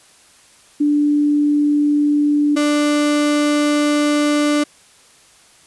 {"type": "tone pair in turn", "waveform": ["sine", "35% pulse"], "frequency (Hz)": [293.5, 295], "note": ["D4", "D4"], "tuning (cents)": [-1, 8], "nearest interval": "unison", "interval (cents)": 9, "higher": "second", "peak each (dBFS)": -12, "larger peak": "neither", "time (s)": [[0.8, 2.56], [2.56, 4.64]], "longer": "second", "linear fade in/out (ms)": 10, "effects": ["white hiss -49 dBFS RMS until 5.66 s", "resampled to 24000 Hz"]}